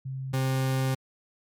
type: tone pair in turn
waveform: sine / 40% pulse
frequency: 132.8 / 132.04 Hz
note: C3 / C3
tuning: +26 / +16 cents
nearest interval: unison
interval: 10 cents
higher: first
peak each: -31 / -23 dBFS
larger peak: second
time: 0.05-0.33 / 0.33-0.95 s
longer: second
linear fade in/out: 10 ms
effects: MP3 96 kbps